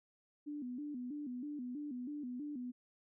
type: tone with vibrato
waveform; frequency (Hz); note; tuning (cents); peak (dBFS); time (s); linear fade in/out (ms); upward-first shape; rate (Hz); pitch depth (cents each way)
sine; 270; C#4; -45; -40; 0.46-2.72; 20; square; 3.1; 150
effects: none